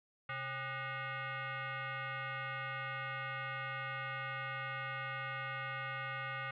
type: tone with frequency modulation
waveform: sine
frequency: 130.6 Hz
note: C3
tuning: 3 cents flat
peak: -38 dBFS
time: 0.29-6.51 s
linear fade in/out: 5 ms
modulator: 673 Hz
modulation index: 3.3
effects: none